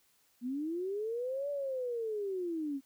sine linear two-way sweep, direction up then down, 234.2 to 580 to 265.2 Hz, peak -33 dBFS, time 0.41-2.81 s, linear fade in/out 50 ms, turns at 1.5 s, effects white hiss -70 dBFS RMS until 2.85 s

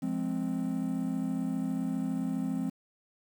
triangle chord, F minor, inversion none, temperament just, 174.61 / 209.5 / 261.9 Hz, F3 / Ab3 / C4, 0 / +15 / +2 cents, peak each -33 / -33 / -30 dBFS, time 0.02-2.7 s, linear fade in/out 10 ms, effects 9-bit

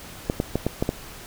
clicks, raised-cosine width 2 ms, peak -8 dBFS, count 6, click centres 0.299 / 0.401 / 0.556 / 0.666 / 0.825 / 0.891 s, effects pink hiss -41 dBFS RMS until 1.26 s

